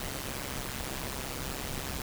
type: noise with amplitude modulation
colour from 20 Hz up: pink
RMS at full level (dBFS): -33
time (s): 0-2.02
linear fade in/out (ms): 2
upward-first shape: sine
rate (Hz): 134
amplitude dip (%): 85
effects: none